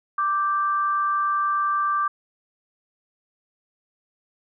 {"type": "tone pair together", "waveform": "sine", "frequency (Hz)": [1175, 1568.4], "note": ["D6", "G6"], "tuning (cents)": [1, 0], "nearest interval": "perfect fourth", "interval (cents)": 499, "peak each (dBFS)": [-20, -30], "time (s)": [0.18, 2.08], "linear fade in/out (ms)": 5, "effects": []}